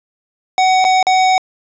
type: tone with dropouts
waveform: square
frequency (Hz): 749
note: F#5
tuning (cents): +21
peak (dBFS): -10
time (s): 0.58-1.38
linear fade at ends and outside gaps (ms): 1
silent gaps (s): 0.843-0.849 / 1.028-1.068
effects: resampled to 16000 Hz + 7-bit